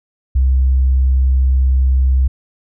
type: tone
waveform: sine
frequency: 65.41 Hz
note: C2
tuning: in tune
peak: -8 dBFS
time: 0.35-2.28 s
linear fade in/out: 10 ms
effects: tanh soft clip ceiling -6 dBFS